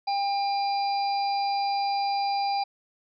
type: harmonic tone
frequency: 800 Hz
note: G5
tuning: 35 cents sharp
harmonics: 1 / 3 / 5 / 6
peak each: -24 / -39 / -43 / -35 dBFS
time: 0.07-2.64 s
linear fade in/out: 10 ms
effects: none